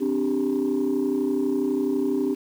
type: chord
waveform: sine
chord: C suspended second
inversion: none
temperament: equal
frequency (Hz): 261.6 / 293.7 / 392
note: C4 / D4 / G4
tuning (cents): 0 / 0 / 0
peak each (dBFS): -24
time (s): 0-2.35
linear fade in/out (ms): 20
effects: tanh soft clip ceiling -16 dBFS + 8-bit